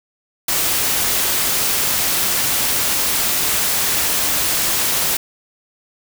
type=noise; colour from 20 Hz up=white; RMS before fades=-18 dBFS; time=0.48-5.17 s; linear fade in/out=5 ms; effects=none